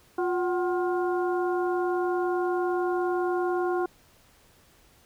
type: harmonic tone with a mistuned harmonic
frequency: 354.2 Hz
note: F4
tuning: 24 cents sharp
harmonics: 1 / 2 / 3 / 4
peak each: -25 / -31 / -35 / -37 dBFS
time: 0.18-3.86 s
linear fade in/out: 5 ms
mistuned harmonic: 2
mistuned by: +92 cents
effects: pink hiss -59 dBFS RMS until 5.05 s